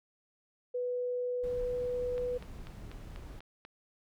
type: tone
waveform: sine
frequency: 493.9 Hz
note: B4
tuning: in tune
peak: -31 dBFS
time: 0.74-2.38 s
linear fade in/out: 10 ms
type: noise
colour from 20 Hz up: brown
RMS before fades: -45 dBFS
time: 1.43-3.4 s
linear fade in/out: 10 ms
type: click train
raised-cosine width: 0.3 ms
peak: -32 dBFS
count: 7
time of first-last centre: 2.18-3.651 s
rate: 4.08 Hz
effects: none